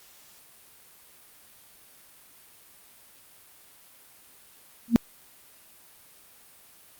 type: tone with exponential growth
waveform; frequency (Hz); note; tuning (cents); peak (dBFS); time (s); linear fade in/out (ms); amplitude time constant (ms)
sine; 233.1; A#3; 0; -9; 4.88-4.96; 0; 17
effects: white hiss -54 dBFS RMS until 6.99 s + Opus 48 kbps